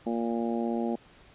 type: harmonic tone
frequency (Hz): 116.54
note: A#2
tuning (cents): 0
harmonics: 2 / 3 / 4 / 5 / 6 / 7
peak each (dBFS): -29 / -33 / -37 / -38 / -39 / -39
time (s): 0.06-0.96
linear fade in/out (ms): 10
effects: pink hiss -56 dBFS RMS until 1.34 s + resampled to 8000 Hz